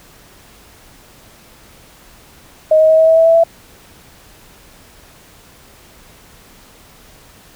sine tone with pitch steps, 626 / 631.4 / 636.9 / 642.5 / 648.1 / 653.7 / 659.4 / 665.1 Hz, D#5 / D#5 / D#5 / E5 / E5 / E5 / E5 / E5, +10 / +25 / +40 / -45 / -30 / -15 / 0 / +15 cents, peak -6 dBFS, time 2.71-3.438 s, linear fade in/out 5 ms, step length 91 ms, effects pink hiss -44 dBFS RMS until 7.55 s

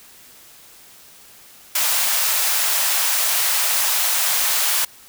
white high-pass noise, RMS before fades -19 dBFS, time 1.75-4.85 s, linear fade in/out 5 ms, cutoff 630 Hz, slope 24 dB/octave, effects white hiss -46 dBFS RMS until 5.08 s

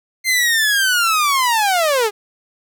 sawtooth linear sweep, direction down, 2100 to 398.1 Hz, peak -10 dBFS, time 0.24-2.11 s, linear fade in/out 50 ms, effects none

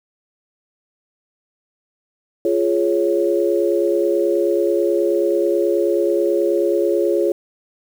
sine chord, Db major, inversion first, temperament just, 346.5 / 415.8 / 554.4 Hz, F4 / Ab4 / Db5, -14 / +2 / 0 cents, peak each -18 / -19 / -20 dBFS, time 2.45-7.32 s, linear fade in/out 2 ms, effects 7-bit

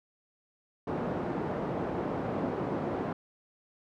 pink band-pass noise, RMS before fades -33 dBFS, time 0.87-3.13 s, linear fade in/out 5 ms, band 180 to 770 Hz, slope 12 dB/octave, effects none

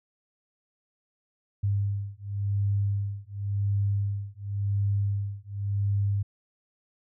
sine beating tone pair, 100.1 / 101.02 Hz, G2 / G#2, +37 / -47 cents, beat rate 0.92 Hz, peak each -28 dBFS, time 1.63-6.23 s, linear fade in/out 10 ms, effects none

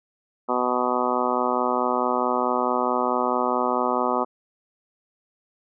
harmonic tone, 124.6 Hz, B2, 16 cents sharp, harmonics 2 / 3 / 4 / 5 / 6 / 7 / 8 / 9 / 10, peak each -29 / -29 / -29 / -29 / -29 / -29 / -29 / -29 / -29 dBFS, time 0.48-4.25 s, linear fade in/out 20 ms, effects none

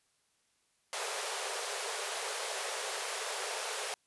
pink high-pass noise, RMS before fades -37 dBFS, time 0.93-3.94 s, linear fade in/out 0 ms, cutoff 400 Hz, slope 96 dB/octave, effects white hiss -74 dBFS RMS until 4.06 s + resampled to 24000 Hz

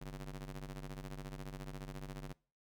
sawtooth ring-modulated tone, 96.5 Hz, G2, 27 cents flat, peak -37 dBFS, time 0.01-2.33 s, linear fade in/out 10 ms, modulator 55.4 Hz, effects noise-tail reverb RT60 0.4 s tail -24 dB re dry

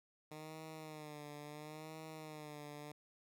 10% pulse tone with vibrato, 152.7 Hz, D#3, 32 cents flat, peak -40 dBFS, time 0.31-2.92 s, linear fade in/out 5 ms, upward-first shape sine, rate 0.73 Hz, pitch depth 63 cents each way, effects none

